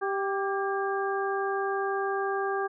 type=harmonic tone with a mistuned harmonic; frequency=392 Hz; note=G4; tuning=in tune; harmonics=1 / 2 / 3 / 4; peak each=-29 / -32 / -34 / -35 dBFS; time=0.01-2.68 s; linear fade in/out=20 ms; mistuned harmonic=4; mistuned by=+46 cents; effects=none